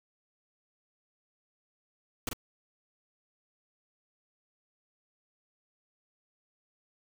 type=noise with echo; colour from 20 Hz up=pink; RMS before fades=-33 dBFS; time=2.27-2.29 s; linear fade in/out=2 ms; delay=42 ms; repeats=1; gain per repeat=-4 dB; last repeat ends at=2.332 s; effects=none